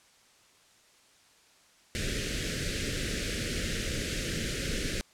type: band-stop noise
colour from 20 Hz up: pink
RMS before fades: -32 dBFS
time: 1.95-5.01 s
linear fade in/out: 0 ms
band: 560 to 1500 Hz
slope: 48 dB/octave
effects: white hiss -61 dBFS RMS until 5.13 s + low-pass 8000 Hz 12 dB/octave